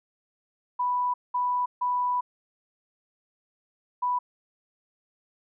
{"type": "tone bursts at uneven times", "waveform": "sine", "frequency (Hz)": 987.8, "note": "B5", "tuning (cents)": 0, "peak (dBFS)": -23, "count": 4, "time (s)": [[0.79, 1.14], [1.34, 1.66], [1.81, 2.21], [4.02, 4.19]], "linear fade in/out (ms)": 10, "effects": []}